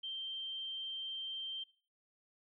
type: tone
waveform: sine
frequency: 3142 Hz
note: G7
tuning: 3 cents sharp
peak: -39 dBFS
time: 0.03-1.64 s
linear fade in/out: 10 ms
effects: noise-tail reverb RT60 0.4 s tail -19 dB re dry